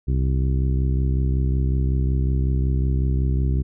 harmonic tone, 65.41 Hz, C2, in tune, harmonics 1 / 2 / 3 / 4 / 5 / 6, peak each -19 / -23 / -32 / -34 / -35 / -38 dBFS, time 0.07-3.63 s, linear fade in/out 20 ms, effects none

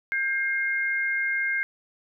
sine tone pair together, 1594 / 2128 Hz, G6 / C7, +28 / +29 cents, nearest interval perfect fourth, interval 501 cents, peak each -26 dBFS, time 0.12-1.63 s, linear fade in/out 0 ms, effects none

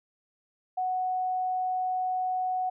sine tone, 740 Hz, F#5, in tune, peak -26 dBFS, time 0.77-2.7 s, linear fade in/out 10 ms, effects none

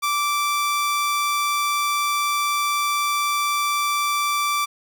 sawtooth tone, 1168 Hz, D6, 10 cents flat, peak -16 dBFS, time 0.02-4.66 s, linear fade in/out 20 ms, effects none

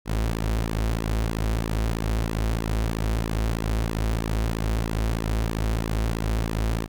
sawtooth tone with flanger, 55 Hz, A1, in tune, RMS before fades -25 dBFS, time 0.05-6.88 s, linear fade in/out 50 ms, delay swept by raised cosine 1.3 to 7.1 ms, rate 3.1 Hz, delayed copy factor -0.7, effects none

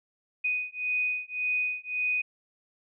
sine beating tone pair, 2489 / 2490.8 Hz, D#7 / D#7, 0 / +1 cents, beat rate 1.8 Hz, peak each -30 / -30 dBFS, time 0.44-2.22 s, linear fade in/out 10 ms, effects none

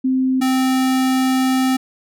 sine / square tone pair in turn, 260.3 / 260.3 Hz, C4 / C4, -9 / -9 cents, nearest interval unison, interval 0 cents, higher neither, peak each -14 / -15 dBFS, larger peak first, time 0.04-0.41 / 0.41-1.77 s, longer second, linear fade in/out 10 ms, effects none

